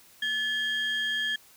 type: tone pair together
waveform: sine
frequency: 1729 / 3228 Hz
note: A6 / G#7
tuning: -31 / -50 cents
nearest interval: major seventh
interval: 1081 cents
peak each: -27 / -28 dBFS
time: 0.22-1.36 s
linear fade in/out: 5 ms
effects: tanh soft clip ceiling -22 dBFS + white hiss -56 dBFS RMS until 1.56 s